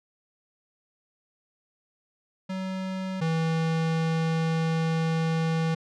square tone pair in turn, 188.6 / 162.38 Hz, F#3 / E3, +33 / -26 cents, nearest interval minor third, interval 259 cents, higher first, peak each -30 / -24 dBFS, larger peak second, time 2.49-3.21 / 3.21-5.75 s, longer second, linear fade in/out 10 ms, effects low-pass 5000 Hz 12 dB/octave

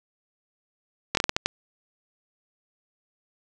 slowing click train, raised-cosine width 0.2 ms, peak -4 dBFS, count 7, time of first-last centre 1.15-1.46 s, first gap 22 ms, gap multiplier 1.34, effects none

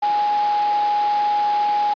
sine tone in noise, 830.6 Hz, G#5, in tune, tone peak -16 dBFS, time 0.02-1.94 s, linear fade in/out 10 ms, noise pink, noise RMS -31 dBFS, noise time 0.02-1.94 s, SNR +12 dB, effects high-pass 400 Hz 12 dB/octave + resampled to 11025 Hz

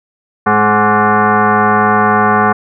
sine tone with frequency modulation, 210.3 Hz, G#3, 22 cents sharp, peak -7 dBFS, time 0.46-2.53 s, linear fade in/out 10 ms, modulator 317 Hz, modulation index 4.2, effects none

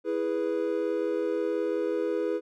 triangle chord, E major, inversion none, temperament equal, 329.6 / 415.3 / 493.9 Hz, E4 / G#4 / B4, 0 / 0 / 0 cents, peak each -29 / -28 / -28 dBFS, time 0.04-2.41 s, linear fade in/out 50 ms, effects none

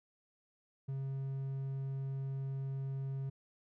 triangle tone, 135.4 Hz, C#3, 40 cents flat, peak -34 dBFS, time 0.88-3.3 s, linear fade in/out 10 ms, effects none

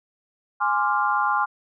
sine chord, D half-diminished seventh, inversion second, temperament equal, 830.6 / 1046.5 / 1174.7 / 1396.9 Hz, Ab5 / C6 / D6 / F6, 0 / 0 / 0 / 0 cents, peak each -24 / -24 / -26 / -25 dBFS, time 0.6-1.46 s, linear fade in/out 20 ms, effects none

